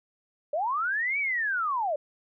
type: linear two-way sweep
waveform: sine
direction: up then down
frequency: 558 to 2320 to 558 Hz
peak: -25 dBFS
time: 0.53-1.96 s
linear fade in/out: 5 ms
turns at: 1.19 s
effects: none